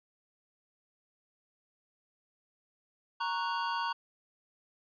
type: chord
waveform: square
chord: F# major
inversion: first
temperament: equal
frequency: 932.3 / 1108.7 / 1480 Hz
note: A#5 / C#6 / F#6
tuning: 0 / 0 / 0 cents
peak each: -34 / -37 / -39 dBFS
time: 3.2-3.93 s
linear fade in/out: 10 ms
effects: resampled to 11025 Hz